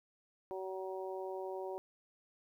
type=harmonic tone; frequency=189 Hz; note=F#3; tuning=37 cents sharp; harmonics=2 / 3 / 4 / 5; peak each=-41 / -45 / -47 / -49 dBFS; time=0.51-1.78 s; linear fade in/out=0 ms; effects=12-bit